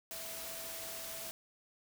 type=tone in noise; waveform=sine; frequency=658 Hz; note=E5; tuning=3 cents flat; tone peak=-51 dBFS; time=0.11-1.31 s; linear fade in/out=0 ms; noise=white; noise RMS=-44 dBFS; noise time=0.11-1.31 s; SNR=-10 dB; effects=none